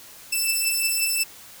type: beating tone pair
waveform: 10% pulse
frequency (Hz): 2644 / 2649.6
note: E7 / E7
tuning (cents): +5 / +8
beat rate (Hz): 5.6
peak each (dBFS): -17 / -14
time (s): 0.32-1.24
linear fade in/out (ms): 10
effects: white hiss -45 dBFS RMS until 1.6 s